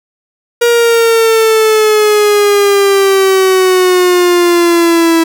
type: exponential sweep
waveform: 45% pulse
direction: down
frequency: 475.6 to 327.9 Hz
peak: -6 dBFS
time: 0.61-5.24 s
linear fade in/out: 10 ms
effects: none